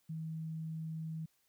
sine tone, 160 Hz, D#3, 49 cents sharp, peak -38 dBFS, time 0.09-1.26 s, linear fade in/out 10 ms, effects white hiss -75 dBFS RMS until 1.48 s

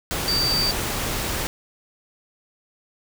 sine tone in noise, 4637 Hz, D8, 23 cents flat, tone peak -20 dBFS, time 0.28-0.71 s, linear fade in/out 0 ms, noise pink, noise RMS -26 dBFS, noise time 0.11-1.47 s, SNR +3 dB, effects none

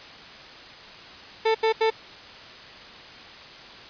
30% pulse tone bursts, 444.4 Hz, A4, 17 cents sharp, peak -16 dBFS, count 3, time 1.45-1.904 s, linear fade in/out 10 ms, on 98 ms, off 80 ms, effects white hiss -43 dBFS RMS until 3.89 s + resampled to 11025 Hz

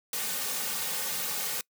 white noise with comb filter, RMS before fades -32 dBFS, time 0.13-1.61 s, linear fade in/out 2 ms, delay 3 ms, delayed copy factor -0.85, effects noise-tail reverb RT60 0.1 s tail -24 dB re dry + high-pass 200 Hz 12 dB/octave

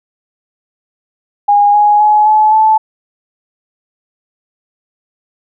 sine tone with pitch steps, 819 / 831.9 / 844.9 / 858.2 / 871.7 Hz, G#5 / G#5 / G#5 / A5 / A5, -24 / +3 / +30 / -43 / -16 cents, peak -5 dBFS, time 1.48-2.78 s, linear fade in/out 10 ms, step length 260 ms, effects none

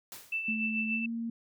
white noise with exponential decay, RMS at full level -42 dBFS, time 0.12-0.52 s, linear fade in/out 1 ms, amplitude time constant 86 ms
sine tone with tremolo, 2655 Hz, E7, 12 cents sharp, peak -28 dBFS, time 0.32-1.06 s, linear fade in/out 5 ms, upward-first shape triangle, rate 6.9 Hz, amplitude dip 60%
sine tone with pitch glide, 220 to 230.7 Hz, A3 to A#3, 0 to -18 cents, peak -32 dBFS, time 0.48-1.3 s, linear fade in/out 5 ms, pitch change +82 cents, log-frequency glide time 0.88-1.07 s
effects none

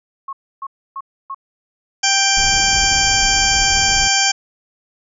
sine tone bursts, 1090 Hz, C#6, 29 cents flat, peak -24 dBFS, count 4, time 0.28-1.346 s, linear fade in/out 5 ms, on 49 ms, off 290 ms
harmonic tone, 786 Hz, G5, 4 cents sharp, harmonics 1 / 2 / 3 / 4 / 6 / 7 / 8 / 9, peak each -21 / -21 / -21 / -21 / -21 / -21 / -21 / -21 dBFS, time 2.03-4.32 s, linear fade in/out 10 ms
brown noise, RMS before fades -26 dBFS, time 2.37-4.08 s, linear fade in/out 5 ms
effects none

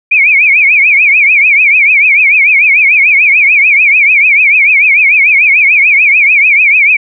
sine tone with vibrato, 2349 Hz, D7, in tune, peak -3 dBFS, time 0.11-6.97 s, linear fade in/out 10 ms, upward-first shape triangle, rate 6.8 Hz, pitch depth 180 cents each way, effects none

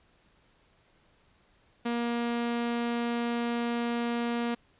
sawtooth tone, 236.6 Hz, A#3, 26 cents sharp, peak -24 dBFS, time 1.85-4.55 s, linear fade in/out 10 ms, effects pink hiss -65 dBFS RMS until 4.79 s + resampled to 8000 Hz

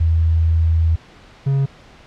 sine / triangle tone pair in turn, 81.6 / 137.23 Hz, E2 / C#3, -17 / -17 cents, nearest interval major sixth, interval 900 cents, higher second, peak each -12 dBFS, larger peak neither, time 0-0.96 / 1.46-1.66 s, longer first, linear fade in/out 10 ms, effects pink hiss -45 dBFS RMS until 2.06 s + low-pass 4000 Hz 12 dB/octave

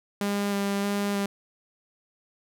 sawtooth tone with vibrato, 201 Hz, G3, 44 cents sharp, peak -21 dBFS, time 0.21-1.26 s, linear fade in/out 2 ms, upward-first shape square, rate 1.6 Hz, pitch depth 11 cents each way, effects none

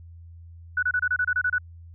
sine tone bursts, 1480 Hz, F#6, in tune, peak -20 dBFS, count 10, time 0.77-1.583 s, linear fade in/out 5 ms, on 57 ms, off 27 ms, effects added 84 Hz sine -42 dBFS peak until 1.94 s

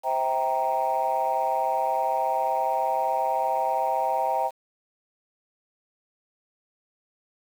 sine chord, C dominant seventh, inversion none, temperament equal with one note detuned, 523.3 / 648.7 / 784 / 932.3 Hz, C5 / E5 / G5 / Bb5, 0 / -28 / 0 / 0 cents, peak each -30 / -28 / -25 / -26 dBFS, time 0.03-4.51 s, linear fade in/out 50 ms, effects tanh soft clip ceiling -15 dBFS + 8-bit

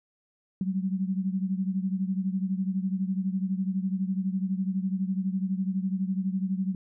sine beating tone pair, 187.1 / 199.1 Hz, F#3 / G3, +20 / +27 cents, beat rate 12 Hz, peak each -27 / -31 dBFS, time 0.61-6.75 s, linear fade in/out 2 ms, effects none

